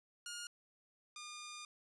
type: tone pair in turn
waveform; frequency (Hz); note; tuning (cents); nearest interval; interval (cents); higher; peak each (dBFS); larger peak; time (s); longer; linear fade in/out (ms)
10% pulse; 1423 / 1210.6; F6 / D#6; +32 / -48; minor third; 280; first; -36 / -39; first; 0.26-0.47 / 1.16-1.65; second; 2
effects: resampled to 24000 Hz